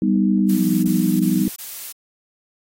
sine chord, G augmented, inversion none, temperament equal, 196 / 246.9 / 311.1 Hz, G3 / B3 / D#4, 0 / 0 / 0 cents, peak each -19 / -21 / -21 dBFS, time 0.02-1.48 s, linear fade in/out 2 ms
sine tone with pitch glide, 196 to 174.62 Hz, G3 to F3, 0 to 0 cents, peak -21 dBFS, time 0.07-1.43 s, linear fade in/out 10 ms, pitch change -200 cents, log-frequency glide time 0.47-0.67 s
blue noise bursts, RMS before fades -32 dBFS, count 4, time 0.49-1.925 s, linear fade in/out 5 ms, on 340 ms, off 25 ms
effects AAC 48 kbps

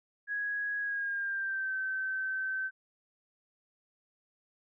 sine tone with pitch glide, 1661.2 to 1541 Hz, G#6 to G6, 0 to -30 cents, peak -31 dBFS, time 0.27-2.71 s, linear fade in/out 50 ms, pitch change -130 cents, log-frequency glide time 0.79-1.74 s, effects none

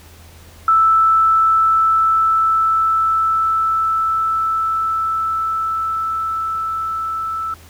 sine tone with level ramp, 1318.5 Hz, E6, in tune, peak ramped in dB -9 to -20 dBFS, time 0.68-7.54 s, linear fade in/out 2 ms, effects added 82 Hz sine -42 dBFS peak until 7.69 s + pink hiss -45 dBFS RMS until 7.69 s

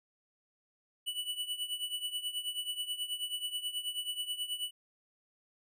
square tone with tremolo, 2960 Hz, F#7, in tune, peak -32 dBFS, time 1.06-4.71 s, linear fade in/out 20 ms, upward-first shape triangle, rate 9.3 Hz, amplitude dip 85%, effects none

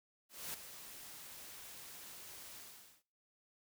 white noise with ADSR envelope, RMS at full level -42 dBFS, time 0.29-3.03 s, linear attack 250 ms, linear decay 6 ms, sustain -10 dB, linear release 460 ms, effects noise-tail reverb RT60 0.5 s tail -23 dB re dry

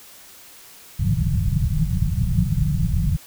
white low-pass noise, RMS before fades -20 dBFS, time 0.99-3.17 s, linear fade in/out 10 ms, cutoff 180 Hz, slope 96 dB/octave, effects white hiss -45 dBFS RMS until 3.26 s

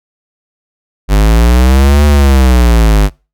square linear two-way sweep, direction up then down, 49 to 74 to 49 Hz, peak -5 dBFS, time 1.08-3.1 s, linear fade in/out 50 ms, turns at 2.05 s, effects noise-tail reverb RT60 0.3 s tail -25 dB re dry

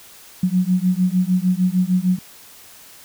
sine beating tone pair, 179.8 / 186.4 Hz, F#3 / F#3, -49 / +13 cents, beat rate 6.6 Hz, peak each -18 dBFS, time 0.43-2.19 s, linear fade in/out 5 ms, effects white hiss -44 dBFS RMS until 3.04 s

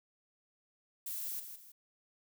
violet noise with echo, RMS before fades -40 dBFS, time 1.06-1.4 s, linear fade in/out 5 ms, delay 160 ms, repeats 2, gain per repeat -8 dB, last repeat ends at 1.72 s, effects none

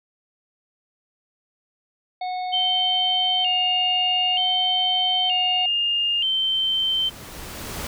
harmonic tone, 733 Hz, F#5, 16 cents flat, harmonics 1 / 3 / 5 / 6, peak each -25 / -39 / -42 / -44 dBFS, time 2.21-5.66 s, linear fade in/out 5 ms
sine tone with vibrato, 2960 Hz, F#7, in tune, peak -19 dBFS, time 2.52-7.1 s, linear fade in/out 20 ms, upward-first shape square, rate 0.54 Hz, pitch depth 83 cents each way
pink noise with exponential growth, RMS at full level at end -30 dBFS, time 5.2-7.87 s, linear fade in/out 2 ms, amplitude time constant 580 ms
effects none

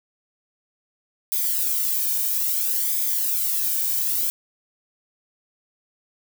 violet noise with flanger, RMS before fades -23 dBFS, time 1.32-4.3 s, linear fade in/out 0 ms, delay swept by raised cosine 0.7 to 1.51 ms, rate 0.6 Hz, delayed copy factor -0.7, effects none

